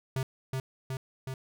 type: tone with echo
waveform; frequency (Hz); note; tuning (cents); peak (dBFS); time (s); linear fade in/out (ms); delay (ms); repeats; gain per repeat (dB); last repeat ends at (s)
square; 131.8; C3; +13; -29; 0.16-0.23; 2; 370; 3; -2; 1.34
effects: none